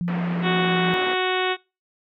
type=tone with pitch glide; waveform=sine; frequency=174.61 to 173.1 Hz; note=F3 to F3; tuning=0 to -15 cents; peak=-22 dBFS; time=0.01-0.94 s; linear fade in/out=0 ms; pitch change=-15 cents; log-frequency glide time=0.17-0.77 s
type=band-pass noise; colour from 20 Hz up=pink; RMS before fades=-33 dBFS; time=0.08-1.14 s; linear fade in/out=0 ms; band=200 to 2400 Hz; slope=24 dB/octave
type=harmonic tone; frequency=370 Hz; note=F#4; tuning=in tune; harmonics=1 / 2 / 3 / 4 / 5 / 6 / 7 / 8 / 9 / 10; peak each=-24 / -27 / -29 / -30 / -31 / -32 / -32 / -33 / -34 / -34 dBFS; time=0.42-1.57 s; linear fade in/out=50 ms
effects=noise-tail reverb RT60 0.3 s tail -26 dB re dry